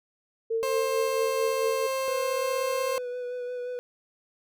sine tone with tremolo, 452.5 Hz, A4, 48 cents sharp, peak -23 dBFS, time 0.5-1.87 s, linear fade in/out 10 ms, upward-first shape triangle, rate 4.5 Hz, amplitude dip 65%
30% pulse tone, 530 Hz, C5, 22 cents sharp, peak -24 dBFS, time 0.63-2.98 s, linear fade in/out 0 ms
triangle tone with vibrato, 493.9 Hz, B4, in tune, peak -29 dBFS, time 2.08-3.79 s, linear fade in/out 0 ms, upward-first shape sine, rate 5.7 Hz, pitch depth 17 cents each way
effects none

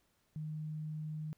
sine tone, 154.3 Hz, D#3, 14 cents flat, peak -38 dBFS, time 0.36-1.33 s, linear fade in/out 0 ms, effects pink hiss -75 dBFS RMS until 1.37 s

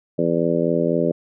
harmonic tone, 83.9 Hz, E2, 31 cents sharp, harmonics 2 / 3 / 4 / 5 / 6 / 7, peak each -24 / -24 / -24 / -24 / -24 / -24 dBFS, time 0.18-1.12 s, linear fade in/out 10 ms, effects none

